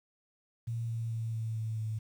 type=tone with pitch steps; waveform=sine; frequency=115.8 / 114.54 / 113.29 / 112.05 / 110.83 / 109.62 Hz; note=A#2 / A#2 / A#2 / A2 / A2 / A2; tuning=-11 / -30 / -49 / +32 / +13 / -6 cents; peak=-32 dBFS; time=0.67-1.99 s; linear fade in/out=10 ms; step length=220 ms; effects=10-bit